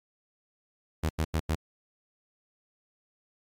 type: tone bursts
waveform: sawtooth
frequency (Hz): 79.4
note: D#2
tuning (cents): +36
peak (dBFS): -21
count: 4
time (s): 1.03-1.554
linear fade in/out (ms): 10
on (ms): 65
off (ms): 88
effects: MP3 96 kbps